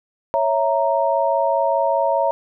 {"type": "chord", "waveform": "sine", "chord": "A# diminished", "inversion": "first", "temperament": "equal", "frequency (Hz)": [554.4, 659.3, 932.3], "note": ["C#5", "E5", "A#5"], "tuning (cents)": [0, 0, 0], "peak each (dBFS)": -20, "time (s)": [0.34, 2.31], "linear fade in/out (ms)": 0, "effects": []}